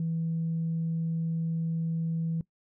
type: tone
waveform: sine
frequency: 164 Hz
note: E3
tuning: 9 cents flat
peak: -26 dBFS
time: 0-2.41 s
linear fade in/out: 2 ms
effects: noise-tail reverb RT60 0.1 s tail -20 dB re dry + tanh soft clip ceiling -23 dBFS